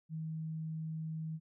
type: tone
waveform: sine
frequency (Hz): 159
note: D#3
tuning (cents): +38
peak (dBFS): -37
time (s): 0.09-1.4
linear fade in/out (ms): 50
effects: none